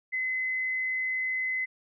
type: tone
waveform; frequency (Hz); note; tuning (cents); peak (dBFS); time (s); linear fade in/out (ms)
sine; 2037; C7; -47; -27; 0.12-1.66; 20
effects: none